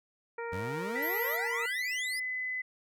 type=harmonic tone; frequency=466.2 Hz; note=A#4; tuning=in tune; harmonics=1 / 2 / 3 / 4 / 5; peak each=-37 / -41 / -44 / -45 / -48 dBFS; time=0.38-1.66 s; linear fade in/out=5 ms
type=exponential sweep; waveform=25% pulse; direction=up; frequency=85.7 to 5274 Hz; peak=-33 dBFS; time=0.52-2.2 s; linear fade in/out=10 ms
type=tone with pitch glide; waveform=sine; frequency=1971 to 2015 Hz; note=B6 to B6; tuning=-4 to +34 cents; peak=-32 dBFS; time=0.95-2.62 s; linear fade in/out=10 ms; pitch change=+38 cents; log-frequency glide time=1.35-2.15 s
type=tone; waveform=sine; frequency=12544 Hz; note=G9; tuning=in tune; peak=-36 dBFS; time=1.02-1.37 s; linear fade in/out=10 ms
effects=none